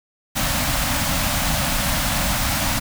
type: band-stop noise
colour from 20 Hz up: pink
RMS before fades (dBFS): -21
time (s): 0.35-2.8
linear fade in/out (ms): 20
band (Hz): 300 to 540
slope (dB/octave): 96
effects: none